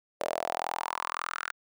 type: tone with high-pass filter sweep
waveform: sawtooth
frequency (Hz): 41.84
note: E1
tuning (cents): +27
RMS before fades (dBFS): -34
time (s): 0.2-1.52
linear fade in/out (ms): 10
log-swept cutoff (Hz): 570 to 1500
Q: 5
effects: none